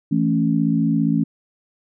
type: chord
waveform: sine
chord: A major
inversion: second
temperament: equal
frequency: 164.81 / 220 / 277.2 Hz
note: E3 / A3 / C#4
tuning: 0 / 0 / 0 cents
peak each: -20 dBFS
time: 0.11-1.24 s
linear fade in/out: 10 ms
effects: none